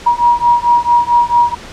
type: beating tone pair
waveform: sine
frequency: 954 / 958.5 Hz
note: A#5 / A#5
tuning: +40 / +48 cents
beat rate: 4.5 Hz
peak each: -11 dBFS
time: 0.06-1.55 s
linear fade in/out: 10 ms
effects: pink hiss -32 dBFS RMS until 1.72 s + low-pass 6000 Hz 12 dB/octave